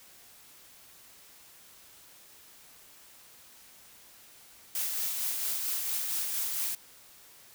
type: noise with tremolo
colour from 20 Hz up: blue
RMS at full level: -31 dBFS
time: 4.75-6.75 s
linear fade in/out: 2 ms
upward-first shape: sine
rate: 4.4 Hz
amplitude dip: 30%
effects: white hiss -55 dBFS RMS until 7.54 s